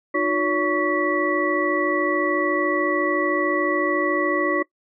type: tone cluster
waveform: sine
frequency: 307.6 / 361.4 / 567 / 1123 / 1956 Hz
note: D#4 / F#4 / C#5 / C#6 / B6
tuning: -20 / -41 / +39 / +22 / -17 cents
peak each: -25 dBFS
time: 0.14-4.63 s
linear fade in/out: 10 ms
effects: noise-tail reverb RT60 0.1 s tail -21 dB re dry